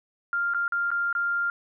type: tone with dropouts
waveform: sine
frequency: 1396.9 Hz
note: F6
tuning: in tune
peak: -23 dBFS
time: 0.33-1.5 s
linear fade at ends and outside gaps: 1 ms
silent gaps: 0.537-0.546 / 0.68-0.722 / 0.905-0.915 / 1.128-1.151 s
effects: none